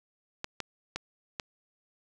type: clicks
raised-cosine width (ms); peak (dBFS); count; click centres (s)
0.2; -16; 4; 0.444 / 0.603 / 0.96 / 1.398
effects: none